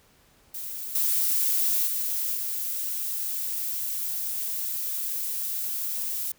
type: noise with level steps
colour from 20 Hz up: violet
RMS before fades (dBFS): -35 / -24 / -28 / -30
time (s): 0.54-6.32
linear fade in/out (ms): 5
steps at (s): 0.95 / 1.87 / 2.35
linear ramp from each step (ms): 2
effects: pink hiss -60 dBFS RMS until 6.38 s